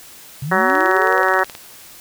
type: linear sweep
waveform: sine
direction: up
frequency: 128.5 to 521 Hz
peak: -22 dBFS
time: 0.42-1.23 s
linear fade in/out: 5 ms
type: harmonic tone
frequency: 187.9 Hz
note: F#3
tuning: 27 cents sharp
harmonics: 2 / 3 / 4 / 5 / 6 / 7 / 8 / 9 / 10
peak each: -22 / -22 / -22 / -22 / -22 / -22 / -22 / -22 / -22 dBFS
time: 0.51-1.44 s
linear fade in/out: 10 ms
type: click train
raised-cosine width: 0.2 ms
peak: -15 dBFS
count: 17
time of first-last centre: 0.7-1.551 s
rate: 18.8 Hz
effects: white hiss -41 dBFS RMS until 2 s